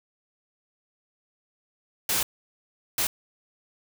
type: noise bursts at uneven times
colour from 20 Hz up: white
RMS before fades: -25 dBFS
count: 2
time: 2.09-2.23 / 2.98-3.07 s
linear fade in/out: 2 ms
effects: none